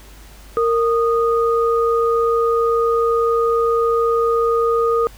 sine tone pair together, 462.1 / 1234.9 Hz, A#4 / D#6, -15 / -13 cents, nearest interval octave + perfect fourth, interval 1702 cents, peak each -15 / -19 dBFS, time 0.57-5.07 s, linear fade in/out 0 ms, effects added 50 Hz sine -40 dBFS peak until 5.17 s + pink hiss -45 dBFS RMS until 5.17 s

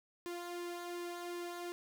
sawtooth tone with flanger, 349.2 Hz, F4, in tune, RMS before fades -43 dBFS, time 0.26-1.72 s, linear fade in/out 0 ms, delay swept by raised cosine 1.5 to 2.5 ms, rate 2.7 Hz, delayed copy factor -0.55, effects none

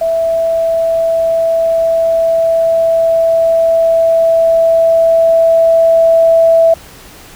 sine tone with level ramp, 659.3 Hz, E5, in tune, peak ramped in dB -10 to -4 dBFS, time 0.01-6.74 s, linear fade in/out 5 ms, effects pink hiss -36 dBFS RMS until 7.35 s

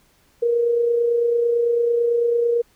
sine tone with amplitude modulation, 471.9 Hz, A#4, 21 cents sharp, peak -14 dBFS, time 0.42-2.62 s, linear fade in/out 10 ms, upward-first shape sine, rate 29 Hz, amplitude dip 40%, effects pink hiss -59 dBFS RMS until 2.75 s

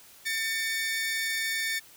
sawtooth tone pair together, 1793 / 2248 Hz, A6 / C#7, +32 / +24 cents, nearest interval major third, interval 392 cents, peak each -26 / -29 dBFS, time 0.25-1.8 s, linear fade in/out 20 ms, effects white hiss -53 dBFS RMS until 1.96 s

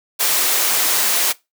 white high-pass noise, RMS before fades -17 dBFS, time 0.19-1.33 s, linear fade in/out 20 ms, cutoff 380 Hz, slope 12 dB/octave, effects noise-tail reverb RT60 0.2 s tail -20 dB re dry

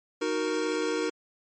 square chord, D# minor, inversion none, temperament equal, 311.1 / 370 / 466.2 Hz, D#4 / F#4 / A#4, 0 / 0 / 0 cents, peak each -32 / -33 / -30 dBFS, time 0.21-1.1 s, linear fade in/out 10 ms, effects MP3 32 kbps

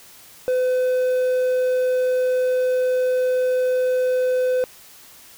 triangle tone, 507 Hz, B4, 45 cents sharp, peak -15 dBFS, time 0.48-4.64 s, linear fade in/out 0 ms, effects white hiss -46 dBFS RMS until 5.37 s

